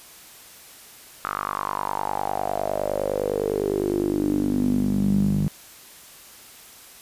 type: tone with band-pass filter sweep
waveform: sawtooth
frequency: 49.83 Hz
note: G1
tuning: 29 cents sharp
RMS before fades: -24 dBFS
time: 1.24-5.48 s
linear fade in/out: 0 ms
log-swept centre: 1300 to 170 Hz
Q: 6.7
effects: white hiss -46 dBFS RMS until 7.01 s + resampled to 32000 Hz